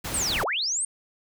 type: noise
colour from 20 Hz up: pink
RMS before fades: -32 dBFS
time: 0.04-0.44 s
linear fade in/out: 10 ms
type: linear two-way sweep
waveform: sine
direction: down then up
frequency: 8970 to 349.2 to 8970 Hz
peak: -24 dBFS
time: 0.14-0.85 s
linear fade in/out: 2 ms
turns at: 0.44 s
effects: none